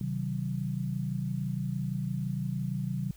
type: chord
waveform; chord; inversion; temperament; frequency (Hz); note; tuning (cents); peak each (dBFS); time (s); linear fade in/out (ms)
sine; C diminished; none; just; 130.81 / 156.98 / 188.37; C3 / Eb3 / Gb3; 0 / +16 / +31; -33 / -35 / -34; 0.01-3.11; 2
effects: added 50 Hz sine -52 dBFS peak until 3.16 s + white hiss -60 dBFS RMS until 3.16 s